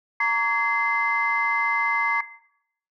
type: tone cluster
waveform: sine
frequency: 923 / 1138 / 1679 / 2068 Hz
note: A#5 / C#6 / G#6 / C7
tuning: -17 / +45 / +18 / -21 cents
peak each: -27 / -26 / -28 / -21 dBFS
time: 0.2-2.21 s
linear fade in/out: 5 ms
effects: noise-tail reverb RT60 0.7 s tail -17 dB re dry + tanh soft clip ceiling -11 dBFS